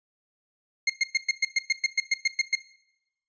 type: tone bursts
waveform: sawtooth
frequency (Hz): 2134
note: C7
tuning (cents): +34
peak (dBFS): -16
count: 13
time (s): 0.87-2.554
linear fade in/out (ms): 5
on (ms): 28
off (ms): 110
effects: noise-tail reverb RT60 0.8 s tail -18 dB re dry + resampled to 16000 Hz